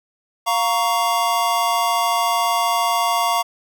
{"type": "chord", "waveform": "square", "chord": "Bb minor", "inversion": "second", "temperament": "just", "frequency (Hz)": [699.2, 932.3, 1118.8], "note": ["F5", "Bb5", "Db6"], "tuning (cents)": [2, 0, 16], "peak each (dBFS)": -22, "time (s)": [0.46, 3.43], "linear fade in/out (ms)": 20, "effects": []}